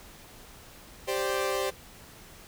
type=chord; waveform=sawtooth; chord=G suspended fourth; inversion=none; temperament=equal; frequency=392 / 523.3 / 587.3 Hz; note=G4 / C5 / D5; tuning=0 / 0 / 0 cents; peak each=-27 / -27 / -30 dBFS; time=1.07-1.71 s; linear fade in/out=20 ms; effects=pink hiss -50 dBFS RMS until 2.47 s